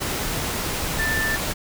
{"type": "tone in noise", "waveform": "sine", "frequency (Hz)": 1772, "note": "A6", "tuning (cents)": 12, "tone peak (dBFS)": -22, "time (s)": [0.98, 1.37], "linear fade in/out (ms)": 20, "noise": "pink", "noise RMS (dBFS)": -26, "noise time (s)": [0, 1.54], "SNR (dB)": 1, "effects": []}